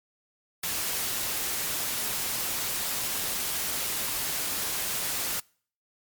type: noise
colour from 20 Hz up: white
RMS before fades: -30 dBFS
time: 0.63-5.4 s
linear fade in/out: 5 ms
effects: noise-tail reverb RT60 0.5 s tail -26 dB re dry + MP3 96 kbps